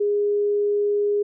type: tone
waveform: sine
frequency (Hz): 411.3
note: G#4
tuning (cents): -17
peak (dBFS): -18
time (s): 0-1.23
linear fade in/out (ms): 10
effects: none